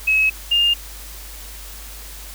sine tone pair in turn, 2569 / 2815 Hz, E7 / F7, -45 / +13 cents, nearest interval major second, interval 158 cents, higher second, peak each -13 dBFS, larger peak neither, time 0.07-0.3 / 0.51-0.74 s, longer neither, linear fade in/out 10 ms, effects added 50 Hz sine -36 dBFS peak until 2.34 s + white hiss -38 dBFS RMS until 2.34 s

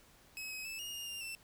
sawtooth tone with pitch steps, 2562 / 2542 / 2625 / 2852 / 2833 / 2799 / 2679 Hz, E7 / D#7 / E7 / F7 / F7 / F7 / E7, -50 / +36 / -8 / +36 / +24 / +3 / +27 cents, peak -38 dBFS, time 0.37-1.35 s, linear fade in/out 0 ms, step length 140 ms, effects pink hiss -63 dBFS RMS until 1.43 s

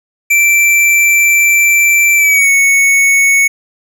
square tone with pitch glide, 2341 to 2215 Hz, D7 to C#7, -6 to -2 cents, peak -7 dBFS, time 0.3-3.48 s, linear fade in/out 10 ms, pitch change -96 cents, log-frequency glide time 2.16-2.49 s, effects none

